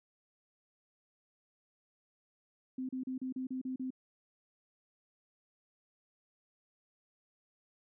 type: tone bursts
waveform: sine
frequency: 258.6 Hz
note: C4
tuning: 20 cents flat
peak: -35 dBFS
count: 8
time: 2.78-3.905 s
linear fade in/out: 5 ms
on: 110 ms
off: 35 ms
effects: none